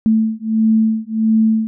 sine beating tone pair, 220 / 221.5 Hz, A3 / A3, 0 / +12 cents, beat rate 1.5 Hz, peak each -15 dBFS, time 0.06-1.67 s, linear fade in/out 0 ms, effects none

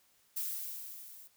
violet noise with level ramp, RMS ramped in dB -35 to -54 dBFS, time 0.36-1.28 s, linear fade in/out 10 ms, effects white hiss -69 dBFS RMS until 1.36 s

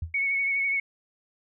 sine tone with exponential decay, 82.41 Hz, E2, in tune, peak -25 dBFS, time 0.02-0.16 s, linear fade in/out 5 ms, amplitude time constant 30 ms
sine tone with vibrato, 2217 Hz, C#7, in tune, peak -23 dBFS, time 0.14-0.8 s, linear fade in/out 5 ms, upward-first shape triangle, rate 12 Hz, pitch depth 30 cents each way
effects none

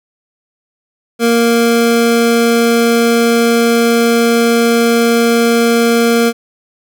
square tone pair together, 233.1 / 466.2 Hz, A#3 / A#4, 0 / 0 cents, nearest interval octave, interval 1200 cents, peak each -12 dBFS, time 1.19-6.33 s, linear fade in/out 50 ms, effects none

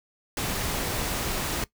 pink noise, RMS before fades -29 dBFS, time 0.37-1.64 s, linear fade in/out 2 ms, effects noise-tail reverb RT60 0.1 s tail -19 dB re dry

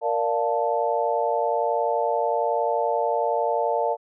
sine chord, Bb major seventh, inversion none, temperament equal, 466.2 / 587.3 / 698.5 / 880 Hz, Bb4 / D5 / F5 / A5, 0 / 0 / 0 / 0 cents, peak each -26 dBFS, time 0.01-3.97 s, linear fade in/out 50 ms, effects none

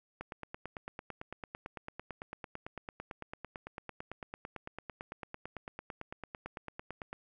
click train, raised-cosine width 0.5 ms, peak -26 dBFS, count 63, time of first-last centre 0.21-7.13 s, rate 8.96 Hz, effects none

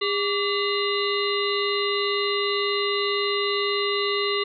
harmonic tone with a mistuned harmonic, 405.1 Hz, G#4, 43 cents flat, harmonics 1 / 3 / 5 / 7 / 9 / 10, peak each -25 / -29 / -30 / -30 / -32 / -31 dBFS, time 0.01-4.44 s, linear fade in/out 10 ms, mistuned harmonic 3, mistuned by -86 cents, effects none

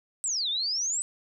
sine exponential two-way sweep, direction down then up, 8200 to 3442 to 8160 Hz, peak -26 dBFS, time 0.24-1.02 s, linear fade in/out 0 ms, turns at 0.49 s, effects none

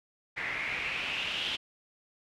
white noise with low-pass filter sweep, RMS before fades -34 dBFS, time 0.36-1.57 s, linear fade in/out 20 ms, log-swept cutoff 2000 to 3200 Hz, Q 5.8, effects none

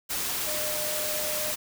sine tone in noise, 607 Hz, D#5, 43 cents flat, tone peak -34 dBFS, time 0.46-1.53 s, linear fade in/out 20 ms, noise white, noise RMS -30 dBFS, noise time 0.09-1.56 s, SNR -7 dB, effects none

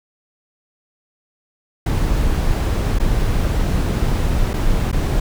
brown noise with dropouts, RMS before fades -17 dBFS, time 1.86-5.2 s, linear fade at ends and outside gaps 5 ms, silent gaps 2.987-2.998 / 4.534-4.538 / 4.916-4.927 s, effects none

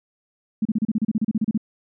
sine tone bursts, 217.4 Hz, A3, 21 cents flat, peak -17 dBFS, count 15, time 0.62-1.577 s, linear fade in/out 5 ms, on 33 ms, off 33 ms, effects none

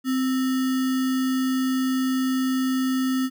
sine tone with sample-and-hold, 260 Hz, C4, 11 cents flat, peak -20 dBFS, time 0.04-3.3 s, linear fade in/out 50 ms, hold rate 1575 Hz, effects none

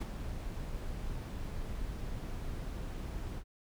brown noise with ADSR envelope, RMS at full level -32 dBFS, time 0-3.44 s, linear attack 17 ms, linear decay 20 ms, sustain -7 dB, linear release 65 ms, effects none

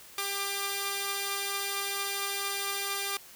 5% pulse tone pair together, 397.8 / 1189 Hz, G4 / D6, +25 / +21 cents, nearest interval octave + perfect fifth, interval 1896 cents, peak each -22 dBFS, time 0.18-3.17 s, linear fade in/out 2 ms, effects white hiss -51 dBFS RMS until 3.35 s

